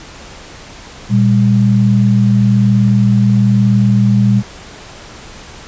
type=tone pair together; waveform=sine; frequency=118.92 / 200 Hz; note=A#2 / G3; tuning=+35 / +35 cents; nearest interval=major sixth; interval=900 cents; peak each=-10 dBFS; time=1.09-4.43 s; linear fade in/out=50 ms; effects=pink hiss -34 dBFS RMS until 5.67 s + resampled to 16000 Hz